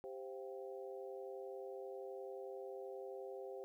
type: harmonic tone with a mistuned harmonic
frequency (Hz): 130.81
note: C3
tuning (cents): 0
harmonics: 3 / 4 / 5 / 6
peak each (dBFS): -48 / -49 / -57 / -58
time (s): 0.04-3.64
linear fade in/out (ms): 0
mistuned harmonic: 5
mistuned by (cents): +100
effects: 13-bit